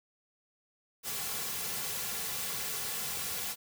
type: noise with comb filter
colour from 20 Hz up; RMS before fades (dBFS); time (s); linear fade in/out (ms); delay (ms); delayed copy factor
white; -36; 1.03-3.56; 50; 3.2; -0.65
effects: none